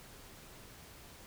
silence, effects pink hiss -54 dBFS RMS until 1.26 s

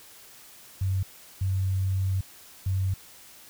sine tone bursts at uneven times, 95.2 Hz, F#2, 50 cents sharp, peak -23 dBFS, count 3, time 0.81-1.03 / 1.41-2.21 / 2.66-2.94 s, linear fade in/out 5 ms, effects white hiss -50 dBFS RMS until 3.49 s

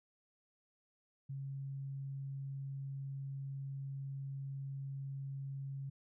sine tone, 137 Hz, C#3, 20 cents flat, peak -40 dBFS, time 1.29-5.9 s, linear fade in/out 10 ms, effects none

